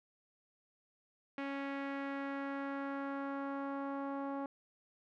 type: tone with low-pass filter sweep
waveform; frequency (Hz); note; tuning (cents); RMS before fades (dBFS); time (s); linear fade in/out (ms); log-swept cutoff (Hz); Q
sawtooth; 277; C#4; -1; -40; 1.38-4.46; 2; 2300 to 1000; 1.8
effects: none